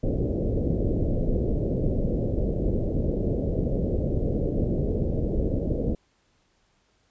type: low-pass noise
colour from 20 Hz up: pink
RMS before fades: -25 dBFS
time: 0.03-5.95 s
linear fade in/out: 5 ms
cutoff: 570 Hz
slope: 48 dB/octave
effects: pink hiss -67 dBFS RMS until 7.1 s + resampled to 16000 Hz